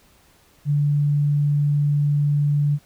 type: tone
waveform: sine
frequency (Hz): 145.6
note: D3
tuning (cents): -15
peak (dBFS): -16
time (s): 0.65-2.79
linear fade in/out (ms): 50
effects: pink hiss -56 dBFS RMS until 2.85 s